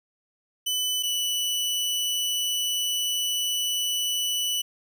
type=tone pair in turn; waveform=sawtooth; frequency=3000 / 2969 Hz; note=F#7 / F#7; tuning=+23 / +5 cents; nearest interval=unison; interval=18 cents; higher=first; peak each=-21 dBFS; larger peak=neither; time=0.66-1.03 / 1.03-4.62 s; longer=second; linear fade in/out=10 ms; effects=none